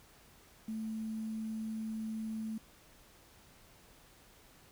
sine tone with quantisation, 220 Hz, A3, in tune, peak -36 dBFS, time 0.68-2.58 s, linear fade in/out 5 ms, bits 10, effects pink hiss -61 dBFS RMS until 4.71 s

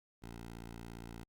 10% pulse tone, 57.4 Hz, A#1, 26 cents flat, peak -38 dBFS, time 0.22-1.24 s, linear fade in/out 10 ms, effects Opus 48 kbps

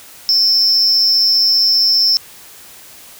triangle tone with amplitude modulation, 5300 Hz, E8, 9 cents sharp, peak -4 dBFS, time 0.29-2.17 s, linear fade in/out 0 ms, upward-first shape sine, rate 215 Hz, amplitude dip 90%, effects tanh soft clip ceiling 0 dBFS + white hiss -39 dBFS RMS until 3.19 s

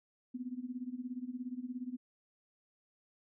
sine tone with tremolo, 250 Hz, B3, 21 cents sharp, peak -35 dBFS, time 0.34-1.97 s, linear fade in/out 10 ms, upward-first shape sine, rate 17 Hz, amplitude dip 85%, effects none

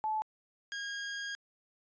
sine / sawtooth tone pair in turn, 866 / 1629.6 Hz, A5 / G#6, -28 / -33 cents, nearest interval major seventh, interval 1095 cents, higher second, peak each -30 / -33 dBFS, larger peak first, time 0.04-0.22 / 0.72-1.35 s, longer second, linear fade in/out 0 ms, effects resampled to 16000 Hz

